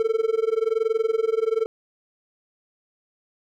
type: tone with amplitude modulation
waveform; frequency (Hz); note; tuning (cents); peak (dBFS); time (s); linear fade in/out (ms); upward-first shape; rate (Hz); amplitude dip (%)
triangle; 446.7; A4; +26; -14; 0-1.66; 0; sine; 21.1; 95
effects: none